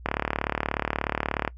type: click train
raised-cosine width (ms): 0.5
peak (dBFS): -9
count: 53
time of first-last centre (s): 0.06-1.477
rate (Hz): 36.7
effects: noise-tail reverb RT60 0.1 s tail -22 dB re dry + added 60 Hz sine -41 dBFS peak until 1.57 s